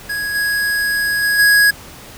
square tone with level steps, 1661.2 Hz, G#6, in tune, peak -20 / -16 / -14 / -9 dBFS, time 0.09-1.71 s, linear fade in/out 10 ms, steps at 0.34 / 1.22 / 1.38 s, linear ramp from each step 20 ms, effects pink hiss -37 dBFS RMS until 2.17 s

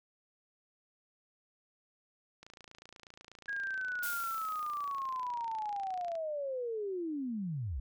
click train, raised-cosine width 0.2 ms, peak -34 dBFS, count 106, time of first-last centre 2.43-6.153 s, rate 28.2 Hz
sine linear sweep, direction down, 1649 to 55 Hz, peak -34 dBFS, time 3.48-7.8 s, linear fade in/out 5 ms
blue noise with exponential decay, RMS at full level -38 dBFS, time 4.03-5.28 s, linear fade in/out 2 ms, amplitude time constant 270 ms
effects none

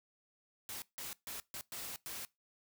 white noise bursts at uneven times, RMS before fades -44 dBFS, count 6, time 0.69-0.82 / 0.98-1.13 / 1.27-1.4 / 1.54-1.61 / 1.72-1.96 / 2.06-2.25 s, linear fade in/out 0 ms, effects noise-tail reverb RT60 0.2 s tail -21 dB re dry

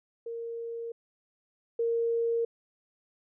sine tone pair in turn, 463.6 / 463.6 Hz, A#4 / A#4, -10 / -10 cents, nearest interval unison, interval 0 cents, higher neither, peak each -34 / -25 dBFS, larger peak second, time 0.26-0.92 / 1.79-2.45 s, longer neither, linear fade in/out 5 ms, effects none

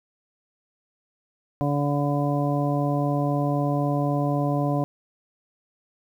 harmonic tone, 143.9 Hz, D3, 35 cents flat, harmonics 1 / 2 / 3 / 4 / 5 / 7, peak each -24 / -26 / -35 / -29 / -30 / -34 dBFS, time 1.61-4.84 s, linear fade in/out 0 ms, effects 9-bit

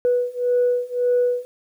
sine beating tone pair, 490 / 491.8 Hz, B4 / B4, -14 / -7 cents, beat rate 1.8 Hz, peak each -20 / -19 dBFS, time 0.05-1.45 s, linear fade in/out 0 ms, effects tanh soft clip ceiling -11 dBFS + 9-bit

